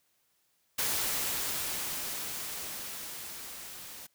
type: noise with level ramp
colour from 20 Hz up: white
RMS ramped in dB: -30 to -46 dBFS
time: 0.78-4.07 s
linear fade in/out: 10 ms
effects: white hiss -73 dBFS RMS until 4.14 s